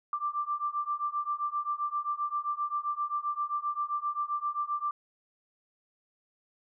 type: beating tone pair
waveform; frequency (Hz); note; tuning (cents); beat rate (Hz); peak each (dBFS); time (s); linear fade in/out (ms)
sine; 1174.7 / 1182.3; D6 / D6; 0 / +11; 7.6; -33 / -32; 0.13-4.91; 2
effects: none